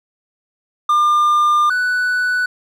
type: tone pair in turn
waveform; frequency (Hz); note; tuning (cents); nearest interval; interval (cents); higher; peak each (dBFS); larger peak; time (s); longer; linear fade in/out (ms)
triangle; 1200 / 1486.5; D6 / F#6; +37 / +8; major third; 371; second; -9 / -13; first; 0.89-1.7 / 1.7-2.46; first; 5
effects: none